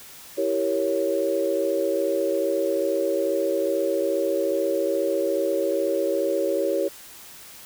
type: chord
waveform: sine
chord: E diminished seventh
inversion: none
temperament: equal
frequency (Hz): 329.6 / 392 / 466.2 / 554.4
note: E4 / G4 / Bb4 / Db5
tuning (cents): 0 / 0 / 0 / 0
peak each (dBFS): -28 / -26 / -29 / -24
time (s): 0.37-6.89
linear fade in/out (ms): 20
effects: white hiss -44 dBFS RMS until 7.65 s